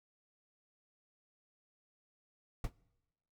brown noise with exponential decay, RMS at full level -28 dBFS, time 2.64-2.72 s, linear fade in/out 5 ms, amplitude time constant 16 ms, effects noise-tail reverb RT60 1.0 s tail -24 dB re dry

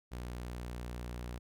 sawtooth tone with vibrato, 60.4 Hz, B1, 38 cents flat, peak -36 dBFS, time 0.11-1.39 s, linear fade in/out 20 ms, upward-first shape triangle, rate 12 Hz, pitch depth 8 cents each way, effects none

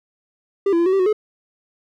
triangle tone with pitch steps, 395.9 / 337.2 / 341.3 / 375.3 / 388.9 / 368.2 / 425.8 Hz, G4 / E4 / F4 / F#4 / G4 / F#4 / G#4, +17 / +39 / -40 / +25 / -14 / -8 / +43 cents, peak -12 dBFS, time 0.66-1.129 s, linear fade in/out 5 ms, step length 67 ms, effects none

